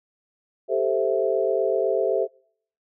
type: chord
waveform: sine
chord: A minor seventh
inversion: third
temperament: equal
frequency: 392 / 440 / 523.3 / 659.3 Hz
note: G4 / A4 / C5 / E5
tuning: 0 / 0 / 0 / 0 cents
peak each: -25 dBFS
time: 0.68-2.28 s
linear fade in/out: 50 ms
effects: noise-tail reverb RT60 0.6 s tail -26 dB re dry